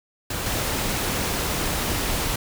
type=noise with level steps; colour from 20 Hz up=pink; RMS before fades=-28 / -25 dBFS; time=0.3-2.36 s; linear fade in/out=5 ms; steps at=0.46 s; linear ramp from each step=2 ms; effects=none